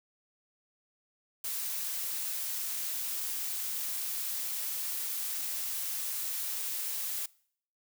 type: noise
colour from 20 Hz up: blue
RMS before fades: -35 dBFS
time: 1.44-7.26 s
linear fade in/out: 5 ms
effects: noise-tail reverb RT60 0.6 s tail -23 dB re dry